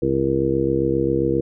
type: harmonic tone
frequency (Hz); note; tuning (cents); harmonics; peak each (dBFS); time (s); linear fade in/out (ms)
67.5; C#2; -45; 1 / 2 / 3 / 4 / 5 / 6 / 7; -31 / -26 / -30 / -27 / -21 / -27 / -22; 0.02-1.41; 5
effects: none